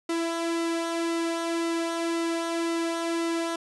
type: tone with flanger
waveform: sawtooth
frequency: 333.9 Hz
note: E4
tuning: 22 cents sharp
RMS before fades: -28 dBFS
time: 0.09-3.56 s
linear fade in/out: 5 ms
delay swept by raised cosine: 1.2 to 2.6 ms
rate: 1.9 Hz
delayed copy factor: -0.5
effects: resampled to 24000 Hz